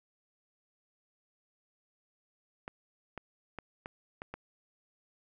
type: clicks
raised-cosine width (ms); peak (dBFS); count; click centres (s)
0.5; -25; 6; 2.679 / 3.177 / 3.587 / 3.859 / 4.219 / 4.34
effects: none